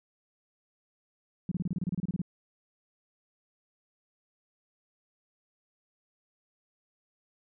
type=tone bursts; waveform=sine; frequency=178 Hz; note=F3; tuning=33 cents sharp; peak=-27 dBFS; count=14; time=1.49-2.217 s; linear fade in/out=2 ms; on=25 ms; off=29 ms; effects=none